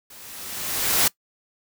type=noise with level ramp; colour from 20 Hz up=white; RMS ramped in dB=-45 to -17 dBFS; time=0.1-1.08 s; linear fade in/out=5 ms; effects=noise-tail reverb RT60 0.1 s tail -21 dB re dry